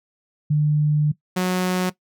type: tone pair in turn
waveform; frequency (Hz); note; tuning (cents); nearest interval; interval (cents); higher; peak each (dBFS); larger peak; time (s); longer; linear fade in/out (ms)
sine / sawtooth; 150 / 183.03; D3 / F#3; +37 / -19; minor third; 344; second; -15; neither; 0.5-1.12 / 1.36-1.9; first; 10
effects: noise-tail reverb RT60 0.1 s tail -17 dB re dry